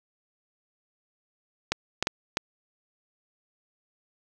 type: clicks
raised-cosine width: 0.2 ms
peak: -7 dBFS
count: 4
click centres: 1.72 / 2.026 / 2.071 / 2.371 s
effects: none